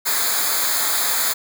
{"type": "noise with comb filter", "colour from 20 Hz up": "white", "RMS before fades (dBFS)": -20, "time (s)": [0.05, 1.34], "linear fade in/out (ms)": 20, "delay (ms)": 0.35, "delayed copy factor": -0.85, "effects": []}